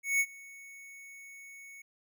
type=tone with ADSR envelope; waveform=square; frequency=2217 Hz; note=C#7; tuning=in tune; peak=-24 dBFS; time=0.03-1.82 s; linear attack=170 ms; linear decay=55 ms; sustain=-24 dB; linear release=6 ms; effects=none